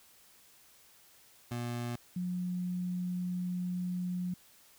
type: tone pair in turn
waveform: 25% pulse / sine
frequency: 120 / 179.8 Hz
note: B2 / F#3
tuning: -49 / -49 cents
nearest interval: perfect fifth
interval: 700 cents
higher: second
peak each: -31 / -32 dBFS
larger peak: first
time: 1.51-1.96 / 2.16-4.34 s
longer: second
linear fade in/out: 5 ms
effects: white hiss -61 dBFS RMS until 4.78 s